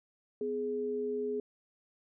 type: tone pair together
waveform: sine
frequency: 251.7 / 419.1 Hz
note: B3 / G#4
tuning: +33 / +16 cents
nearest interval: major sixth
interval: 883 cents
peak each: -39 / -32 dBFS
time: 0.41-1.4 s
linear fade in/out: 2 ms
effects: none